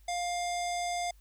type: tone with low-pass filter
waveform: square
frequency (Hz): 704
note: F5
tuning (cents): +14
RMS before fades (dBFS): -33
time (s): 0.08-1.11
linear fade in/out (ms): 5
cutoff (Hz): 7600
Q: 2.2
effects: added 50 Hz sine -55 dBFS peak until 1.2 s + white hiss -69 dBFS RMS until 1.2 s